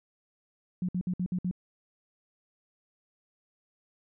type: tone bursts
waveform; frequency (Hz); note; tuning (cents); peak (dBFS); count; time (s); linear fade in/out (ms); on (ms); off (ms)
sine; 180.9; F#3; -39; -27; 6; 0.82-1.512; 2; 67; 58
effects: none